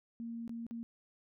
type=tone with dropouts; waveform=sine; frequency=231.7 Hz; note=A#3; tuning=10 cents flat; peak=-39 dBFS; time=0.2-0.83 s; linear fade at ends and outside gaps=0 ms; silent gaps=0.478-0.494 / 0.666-0.71 s; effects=none